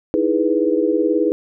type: chord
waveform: sine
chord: E major seventh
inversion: third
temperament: equal with one note detuned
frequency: 311.1 / 329.6 / 415.3 / 492.5 Hz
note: D#4 / E4 / G#4 / B4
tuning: 0 / 0 / 0 / -5 cents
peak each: -20 dBFS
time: 0.14-1.32 s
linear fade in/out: 0 ms
effects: none